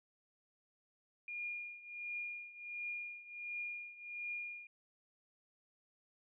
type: tone with tremolo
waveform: sine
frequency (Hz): 2422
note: D#7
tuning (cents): -47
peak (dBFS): -38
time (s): 1.28-4.67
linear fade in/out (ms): 2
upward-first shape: triangle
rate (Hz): 1.4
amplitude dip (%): 85
effects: none